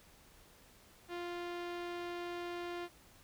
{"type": "tone with low-pass filter", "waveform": "sawtooth", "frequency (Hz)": 349.2, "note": "F4", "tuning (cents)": 0, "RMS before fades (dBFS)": -42, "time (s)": [1.08, 2.89], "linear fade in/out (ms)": 50, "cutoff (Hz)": 3500, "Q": 1, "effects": ["pink hiss -62 dBFS RMS until 3.23 s"]}